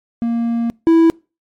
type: tone pair in turn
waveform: triangle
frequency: 233.1 / 328.9 Hz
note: A#3 / E4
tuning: 0 / -4 cents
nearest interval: tritone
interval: 596 cents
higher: second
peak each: -13 / -5 dBFS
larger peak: second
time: 0.22-0.7 / 0.87-1.1 s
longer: first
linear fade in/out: 0 ms
effects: noise-tail reverb RT60 0.3 s tail -25 dB re dry + MP3 64 kbps